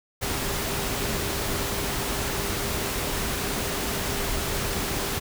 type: tone in noise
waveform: sine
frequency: 400.1 Hz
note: G4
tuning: 35 cents sharp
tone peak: -37 dBFS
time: 0.21-5.2 s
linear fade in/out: 20 ms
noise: pink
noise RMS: -28 dBFS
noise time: 0.21-5.2 s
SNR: -12 dB
effects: none